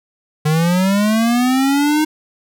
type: linear sweep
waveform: square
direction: up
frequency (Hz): 150 to 311.1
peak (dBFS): -13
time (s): 0.45-2.05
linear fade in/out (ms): 10
effects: none